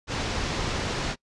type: low-pass noise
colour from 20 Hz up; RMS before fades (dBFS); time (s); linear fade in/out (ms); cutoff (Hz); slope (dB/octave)
pink; -29; 0.07-1.16; 50; 6200; 24
effects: noise-tail reverb RT60 0.1 s tail -23 dB re dry + resampled to 24000 Hz